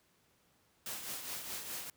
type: noise with tremolo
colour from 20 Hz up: white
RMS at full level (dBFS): -40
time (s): 0.86-1.9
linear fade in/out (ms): 2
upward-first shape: triangle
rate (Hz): 4.8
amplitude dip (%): 55
effects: pink hiss -71 dBFS RMS until 1.96 s + high-pass 80 Hz 12 dB/octave